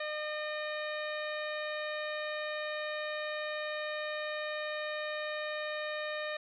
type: harmonic tone with a mistuned harmonic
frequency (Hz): 607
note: D#5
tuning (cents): -43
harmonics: 1 / 2 / 3 / 4 / 5 / 6 / 7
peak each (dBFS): -37 / -44 / -40 / -46 / -51 / -47 / -53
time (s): 0-6.37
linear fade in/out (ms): 5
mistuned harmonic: 6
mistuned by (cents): +46
effects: none